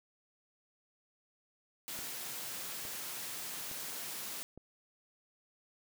white high-pass noise, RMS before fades -42 dBFS, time 1.88-4.43 s, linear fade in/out 0 ms, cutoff 110 Hz, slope 48 dB/octave
click train, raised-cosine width 2 ms, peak -37 dBFS, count 4, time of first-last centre 1.99-4.576 s, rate 1.16 Hz
effects none

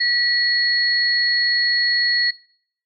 sine tone pair together, 1933 / 4339 Hz, B6 / C#8, -38 / -38 cents, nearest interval octave + major second, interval 1400 cents, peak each -19 dBFS, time 0-2.31 s, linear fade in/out 10 ms, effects noise-tail reverb RT60 0.6 s tail -22 dB re dry

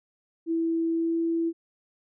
sine tone with pitch glide, 329.6 to 331.9 Hz, E4 to E4, 0 to +12 cents, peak -23 dBFS, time 0.46-1.53 s, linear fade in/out 50 ms, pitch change +12 cents, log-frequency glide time 0.9-1.17 s, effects none

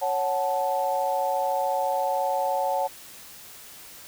sine chord, F# minor, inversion second, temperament equal with one note detuned, 554.4 / 740 / 873.9 Hz, C#5 / F#5 / A5, 0 / 0 / -12 cents, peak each -27 dBFS, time 0.01-2.88 s, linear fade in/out 20 ms, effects white hiss -45 dBFS RMS until 4.07 s

